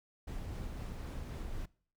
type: noise with tremolo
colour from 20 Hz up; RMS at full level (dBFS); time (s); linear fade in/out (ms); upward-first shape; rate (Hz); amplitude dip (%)
brown; -40; 0.27-1.66; 10; triangle; 3.9; 25
effects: noise-tail reverb RT60 0.5 s tail -23 dB re dry